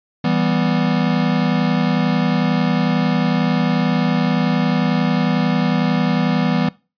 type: chord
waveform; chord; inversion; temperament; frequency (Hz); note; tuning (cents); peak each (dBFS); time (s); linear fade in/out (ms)
square; E minor; none; equal; 164.81 / 196 / 246.9; E3 / G3 / B3; 0 / 0 / 0; -20 / -21 / -20; 0.24-6.69; 5
effects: noise-tail reverb RT60 0.3 s tail -22 dB re dry + resampled to 11025 Hz